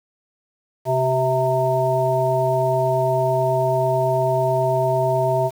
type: harmonic tone with a mistuned harmonic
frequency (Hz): 130.81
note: C3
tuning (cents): 0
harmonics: 1 / 3 / 5 / 7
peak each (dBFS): -23 / -24 / -19 / -24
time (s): 0.85-5.51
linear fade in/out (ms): 50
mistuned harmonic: 3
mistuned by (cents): -33
effects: 7-bit